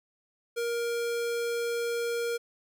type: tone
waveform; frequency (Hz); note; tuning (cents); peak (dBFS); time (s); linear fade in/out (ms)
square; 470; A#4; +14; -29; 0.56-2.38; 20
effects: none